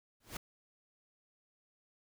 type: noise with exponential growth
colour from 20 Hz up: pink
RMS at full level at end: -37 dBFS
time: 0.2-0.37 s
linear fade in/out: 5 ms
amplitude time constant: 35 ms
effects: none